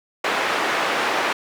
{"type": "band-pass noise", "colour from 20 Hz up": "white", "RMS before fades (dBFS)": -22, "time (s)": [0.24, 1.33], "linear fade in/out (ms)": 5, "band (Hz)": [360, 1800], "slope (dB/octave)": 12, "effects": []}